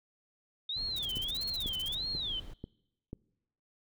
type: tone with vibrato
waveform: sine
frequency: 3600 Hz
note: A7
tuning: 39 cents sharp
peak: -33 dBFS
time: 0.69-2.4 s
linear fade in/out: 5 ms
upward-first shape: sine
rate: 1.6 Hz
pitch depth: 300 cents each way
type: noise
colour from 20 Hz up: brown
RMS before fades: -46 dBFS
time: 0.76-2.54 s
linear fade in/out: 10 ms
type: noise bursts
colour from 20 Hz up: blue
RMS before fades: -44 dBFS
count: 16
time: 0.96-1.95 s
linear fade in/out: 5 ms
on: 30 ms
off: 34 ms
type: click train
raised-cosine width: 3 ms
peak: -27 dBFS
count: 5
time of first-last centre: 1.17-3.131 s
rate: 2.04 Hz
effects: noise-tail reverb RT60 0.9 s tail -24 dB re dry